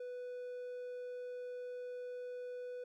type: tone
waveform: triangle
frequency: 495.1 Hz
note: B4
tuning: 4 cents sharp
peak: -40 dBFS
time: 0-2.84 s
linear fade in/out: 5 ms
effects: none